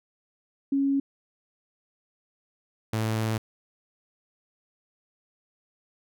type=tone pair in turn; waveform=sine / sawtooth; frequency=276.1 / 110.43 Hz; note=C#4 / A2; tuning=-7 / +7 cents; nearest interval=octave + major third; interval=1586 cents; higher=first; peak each=-21 dBFS; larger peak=neither; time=0.72-1 / 2.93-3.38 s; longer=second; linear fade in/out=5 ms; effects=none